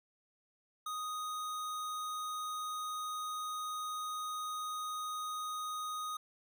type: tone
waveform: square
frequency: 1244.5 Hz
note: D#6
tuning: in tune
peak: -38 dBFS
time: 0.86-6.17 s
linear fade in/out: 5 ms
effects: none